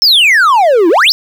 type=exponential two-way sweep; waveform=triangle; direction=down then up; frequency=5460 to 314.7 to 5460 Hz; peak=-3 dBFS; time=0.02-1.12 s; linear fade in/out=0 ms; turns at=0.89 s; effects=7-bit